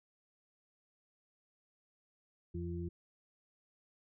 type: harmonic tone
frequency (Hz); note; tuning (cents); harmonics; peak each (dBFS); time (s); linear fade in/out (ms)
86.2; F2; -22; 1 / 2 / 4; -40 / -42 / -43; 2.54-2.89; 10
effects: none